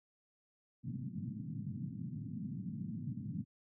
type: band-pass noise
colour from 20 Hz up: pink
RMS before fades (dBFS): -42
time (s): 0.83-3.45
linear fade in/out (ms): 50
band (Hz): 110 to 250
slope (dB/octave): 48
effects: none